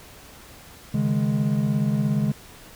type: chord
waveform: triangle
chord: C# suspended second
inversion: none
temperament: equal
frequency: 138.59 / 155.56 / 207.7 Hz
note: C#3 / D#3 / G#3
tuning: 0 / 0 / 0 cents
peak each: -22 / -24 / -21 dBFS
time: 0.94-2.32 s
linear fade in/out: 5 ms
effects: pink hiss -46 dBFS RMS until 2.75 s